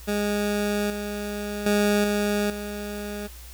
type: tone with level steps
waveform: 20% pulse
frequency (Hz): 206.4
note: G#3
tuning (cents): -10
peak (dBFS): -18 / -24 / -14 / -17 / -26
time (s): 0.07-3.28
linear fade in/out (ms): 20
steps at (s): 0.9 / 1.66 / 2.04 / 2.5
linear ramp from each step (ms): 2
effects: added 60 Hz sine -41 dBFS peak until 3.53 s + white hiss -47 dBFS RMS until 3.53 s